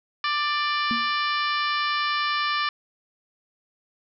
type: harmonic tone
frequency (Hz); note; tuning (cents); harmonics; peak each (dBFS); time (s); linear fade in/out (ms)
590; D5; +8; 2 / 3 / 4 / 5 / 6 / 7 / 8 / 9; -25 / -29 / -31 / -33 / -35 / -36 / -37 / -38; 0.24-2.69; 2
type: tone with exponential decay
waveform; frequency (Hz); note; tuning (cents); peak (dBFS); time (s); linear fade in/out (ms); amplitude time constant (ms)
sine; 233.1; A#3; 0; -23; 0.91-1.15; 0; 51
effects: none